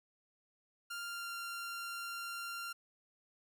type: tone with pitch glide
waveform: sawtooth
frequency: 1396.9 to 1384.8 Hz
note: F6 to F6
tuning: 0 to -15 cents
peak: -37 dBFS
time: 0.9-2.73 s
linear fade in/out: 10 ms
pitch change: -15 cents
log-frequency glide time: 1.04-1.34 s
effects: none